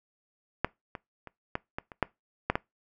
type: clicks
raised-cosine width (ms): 0.5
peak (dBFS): -9 / -22 / -27 / -14 / -18 / -28 / -8 / -9 / -11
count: 9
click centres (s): 0.646 / 0.952 / 1.273 / 1.554 / 1.785 / 1.918 / 2.027 / 2.5 / 2.555
effects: noise-tail reverb RT60 0.2 s tail -23 dB re dry